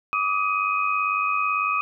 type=tone cluster; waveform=sine; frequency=1156 / 1254 / 2510 Hz; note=D6 / D#6 / D#7; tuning=-28 / +13 / +15 cents; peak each=-25 dBFS; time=0.13-1.81 s; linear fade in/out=0 ms; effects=none